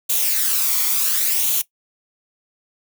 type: noise with flanger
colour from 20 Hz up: blue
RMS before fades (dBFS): -19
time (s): 0.09-1.62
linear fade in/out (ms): 10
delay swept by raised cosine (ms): 0.29 to 0.91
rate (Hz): 0.7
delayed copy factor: +0.55
effects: noise-tail reverb RT60 0.1 s tail -18 dB re dry